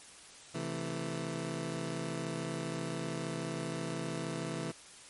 20% pulse chord, A minor, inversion first, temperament just, 132 / 165 / 220 Hz, C3 / E3 / A3, +16 / +2 / 0 cents, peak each -36 / -33 / -38 dBFS, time 0.54-4.72 s, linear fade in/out 10 ms, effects white hiss -53 dBFS RMS until 5.09 s + MP3 48 kbps

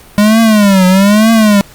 square tone with vibrato, 204.1 Hz, G#3, 30 cents flat, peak -5 dBFS, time 0.18-1.61 s, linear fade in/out 0 ms, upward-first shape triangle, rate 1.1 Hz, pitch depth 200 cents each way, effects pink hiss -38 dBFS RMS until 1.74 s + Opus 48 kbps

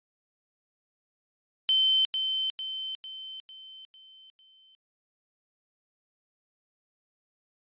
sine tone with echo, 3083 Hz, G7, 29 cents flat, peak -20 dBFS, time 1.69-2.05 s, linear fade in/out 0 ms, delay 450 ms, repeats 6, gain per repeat -6 dB, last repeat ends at 4.75 s, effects resampled to 8000 Hz

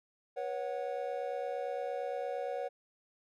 triangle chord, B suspended second, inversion none, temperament equal with one note detuned, 485.7 / 554.4 / 740 Hz, B4 / C#5 / F#5, -29 / 0 / 0 cents, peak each -37 / -36 / -38 dBFS, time 0.36-2.69 s, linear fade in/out 20 ms, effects none

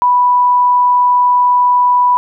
sine tone, 986 Hz, B5, 3 cents flat, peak -7 dBFS, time 0.02-2.17 s, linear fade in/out 0 ms, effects none

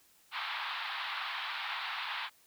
pink band-pass noise, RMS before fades -38 dBFS, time 0.31-2.3 s, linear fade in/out 50 ms, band 840 to 4100 Hz, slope 48 dB/octave, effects white hiss -65 dBFS RMS until 2.46 s

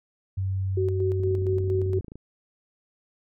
sine tone, 95.6 Hz, G2, 43 cents flat, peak -24 dBFS, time 0.37-2.01 s, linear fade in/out 10 ms
sine tone with tremolo, 376.4 Hz, F#4, 30 cents sharp, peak -23 dBFS, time 0.77-1.99 s, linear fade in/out 5 ms, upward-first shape square, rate 4.3 Hz, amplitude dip 45%
click train, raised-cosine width 3 ms, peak -28 dBFS, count 27, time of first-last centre 1.2-2.156 s, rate 27.2 Hz
effects none

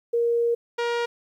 sine / sawtooth tone pair in turn, 469.6 / 473.4 Hz, A#4 / A#4, +13 / +27 cents, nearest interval unison, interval 14 cents, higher second, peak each -19 dBFS, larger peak neither, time 0.13-0.55 / 0.78-1.06 s, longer first, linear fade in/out 10 ms, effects low-pass 4000 Hz 12 dB/octave + 10-bit

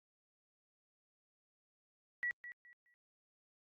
sine tone with echo, 1937 Hz, B6, 34 cents flat, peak -34 dBFS, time 2.23-2.31 s, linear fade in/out 0 ms, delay 210 ms, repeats 3, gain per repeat -12 dB, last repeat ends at 2.94 s, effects Opus 48 kbps

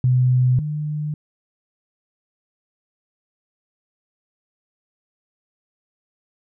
sine tone pair in turn, 126.6 / 150.55 Hz, B2 / D3, +43 / +43 cents, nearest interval minor third, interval 300 cents, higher second, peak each -13 / -22 dBFS, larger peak first, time 0.04-0.59 / 0.59-1.14 s, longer neither, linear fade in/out 2 ms, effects none

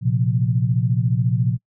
sine chord, Bb suspended second, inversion none, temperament equal, 116.54 / 130.81 / 174.61 Hz, Bb2 / C3 / F3, 0 / 0 / 0 cents, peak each -19 / -20 / -24 dBFS, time 0.01-1.58 s, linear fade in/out 50 ms, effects noise-tail reverb RT60 0.1 s tail -26 dB re dry

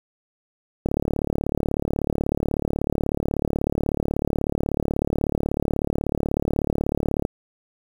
click train, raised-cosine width 2 ms, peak -9 dBFS, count 233, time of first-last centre 0.86-7.251 s, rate 36.3 Hz, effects 7-bit

